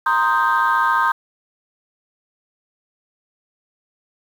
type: chord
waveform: sine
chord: C minor seventh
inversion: third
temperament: equal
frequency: 932.3 / 1046.5 / 1244.5 / 1568 Hz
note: Bb5 / C6 / Eb6 / G6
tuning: 0 / 0 / 0 / 0 cents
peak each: -19 dBFS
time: 0.06-1.12 s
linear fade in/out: 5 ms
effects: tanh soft clip ceiling -8 dBFS + 7-bit